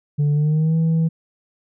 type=tone with pitch glide; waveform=sine; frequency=146.5 to 162.55 Hz; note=D3 to E3; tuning=-4 to -24 cents; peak=-12 dBFS; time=0.18-1.09 s; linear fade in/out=20 ms; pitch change=+180 cents; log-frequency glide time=0.32-0.76 s; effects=tanh soft clip ceiling -14 dBFS